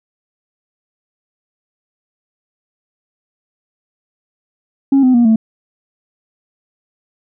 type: tone with pitch steps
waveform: sine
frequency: 273.7 / 255.4 / 238.3 / 222.3 Hz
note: C#4 / C4 / A#3 / A3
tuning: -22 / -42 / +38 / +18 cents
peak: -5 dBFS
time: 4.92-5.36 s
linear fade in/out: 5 ms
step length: 110 ms
effects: tanh soft clip ceiling -5 dBFS